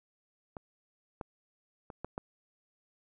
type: clicks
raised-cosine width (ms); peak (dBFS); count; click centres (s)
1; -27 / -24 / -30 / -23 / -22; 5; 0.568 / 1.212 / 1.902 / 2.046 / 2.179
effects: none